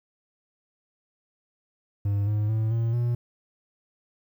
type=tone with pitch steps; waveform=triangle; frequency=101.1 / 105.52 / 110.12 / 114.93 / 119.95 Hz; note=G#2 / G#2 / A2 / A#2 / A#2; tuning=-46 / +28 / +2 / -24 / +50 cents; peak=-20 dBFS; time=2.05-3.15 s; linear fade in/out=5 ms; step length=220 ms; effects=10-bit